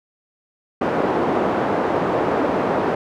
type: band-pass noise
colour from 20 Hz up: pink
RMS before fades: -20 dBFS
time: 0.81-2.95 s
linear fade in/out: 5 ms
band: 290 to 880 Hz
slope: 12 dB/octave
effects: none